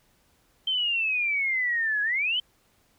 sine exponential two-way sweep, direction down then up, 3136 to 1658 to 3136 Hz, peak -23 dBFS, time 0.67-2.4 s, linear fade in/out 5 ms, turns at 2.02 s, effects pink hiss -65 dBFS RMS until 2.98 s

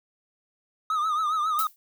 triangle tone with vibrato, 1247 Hz, D#6, 3 cents sharp, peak -21 dBFS, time 0.9-1.67 s, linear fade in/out 2 ms, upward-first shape triangle, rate 7.3 Hz, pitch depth 100 cents each way
violet noise with exponential decay, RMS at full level -25 dBFS, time 1.59-1.76 s, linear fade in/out 0 ms, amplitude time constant 36 ms
effects none

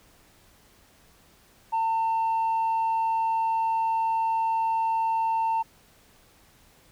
sine tone, 900 Hz, A5, 39 cents sharp, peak -20 dBFS, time 1.72-5.63 s, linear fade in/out 20 ms, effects tanh soft clip ceiling -21 dBFS + pink hiss -58 dBFS RMS until 6.91 s

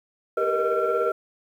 sine tone cluster, 394.2 / 463.5 / 480.5 / 624 / 1362 Hz, G4 / A#4 / B4 / D#5 / F6, +10 / -10 / -48 / +5 / -44 cents, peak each -26 dBFS, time 0.37-1.12 s, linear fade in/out 5 ms, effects tanh soft clip ceiling -14 dBFS + 9-bit

